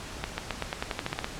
accelerating click train, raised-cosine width 0.3 ms, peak -13 dBFS, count 12, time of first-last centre 0.24-1.244 s, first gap 140 ms, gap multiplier 0.91, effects pink hiss -40 dBFS RMS until 1.39 s + low-pass 8000 Hz 12 dB/octave

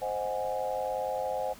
sine chord, Ab dominant seventh, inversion first, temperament equal, 523.3 / 622.3 / 740 / 830.6 Hz, C5 / Eb5 / Gb5 / Ab5, 0 / 0 / 0 / 0 cents, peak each -33 / -36 / -35 / -36 dBFS, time 0.01-1.54 s, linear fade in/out 20 ms, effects pink hiss -51 dBFS RMS until 1.59 s

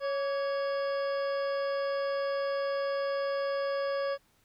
harmonic tone with a mistuned harmonic, 554.4 Hz, C#5, in tune, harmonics 1 / 2 / 3 / 4 / 5 / 6 / 8 / 9, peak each -29 / -38 / -41 / -52 / -52 / -51 / -53 / -49 dBFS, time 0-4.18 s, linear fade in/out 50 ms, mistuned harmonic 2, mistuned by +57 cents, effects pink hiss -68 dBFS RMS until 4.44 s

